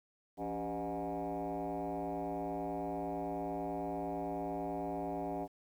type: tone with frequency modulation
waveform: sine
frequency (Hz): 501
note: B4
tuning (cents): +25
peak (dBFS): -34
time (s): 0.37-5.48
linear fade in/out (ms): 50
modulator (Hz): 109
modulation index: 2.9
effects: tanh soft clip ceiling -32 dBFS + 11-bit